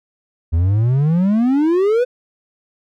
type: exponential sweep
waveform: triangle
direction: up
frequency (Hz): 78.7 to 510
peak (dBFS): -10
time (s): 0.52-2.05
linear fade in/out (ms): 20
effects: none